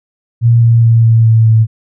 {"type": "tone with pitch steps", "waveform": "sine", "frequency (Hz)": [117.3, 116.09, 114.89, 113.7, 112.52, 111.36], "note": ["A#2", "A#2", "A#2", "A#2", "A2", "A2"], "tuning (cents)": [11, -7, -25, -43, 39, 21], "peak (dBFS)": -4, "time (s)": [0.41, 1.67], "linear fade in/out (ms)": 50, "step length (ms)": 210, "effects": []}